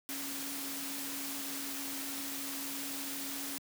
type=tone in noise; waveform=sine; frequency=276.8 Hz; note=C#4; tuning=2 cents flat; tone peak=-44 dBFS; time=0.09-3.58 s; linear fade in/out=0 ms; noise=white; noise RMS=-40 dBFS; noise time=0.09-3.58 s; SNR=-7 dB; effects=high-pass 150 Hz 12 dB/octave